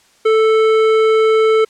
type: tone with hard clipping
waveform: sine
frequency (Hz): 440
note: A4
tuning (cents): 0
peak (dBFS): -11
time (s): 0.25-1.65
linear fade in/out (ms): 10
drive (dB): 12
effects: white hiss -52 dBFS RMS until 1.69 s + low-pass 8000 Hz 12 dB/octave